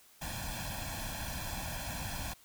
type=noise with comb filter; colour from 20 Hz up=pink; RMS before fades=-39 dBFS; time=0.21-2.34 s; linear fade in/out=10 ms; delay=1.2 ms; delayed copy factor=+0.9; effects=white hiss -61 dBFS RMS until 2.44 s